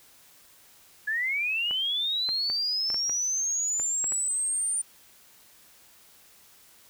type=linear sweep; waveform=sine; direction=up; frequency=1677 to 9150 Hz; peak=-25 dBFS; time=1.07-4.82 s; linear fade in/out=10 ms
type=clicks; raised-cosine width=0.5 ms; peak=-24 dBFS; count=9; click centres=1.71 / 2.29 / 2.5 / 2.902 / 2.944 / 3.096 / 3.798 / 4.042 / 4.122 s
effects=white hiss -56 dBFS RMS until 6.89 s